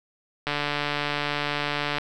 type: click train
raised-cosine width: 0.3 ms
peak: -10 dBFS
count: 222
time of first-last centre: 0.47-1.984 s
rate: 146 Hz
effects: none